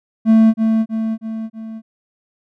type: tone with echo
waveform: triangle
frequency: 222.2 Hz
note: A3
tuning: 17 cents sharp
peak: -5 dBFS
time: 0.25-0.54 s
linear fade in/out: 50 ms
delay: 320 ms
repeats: 4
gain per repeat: -5 dB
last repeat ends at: 1.82 s
effects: none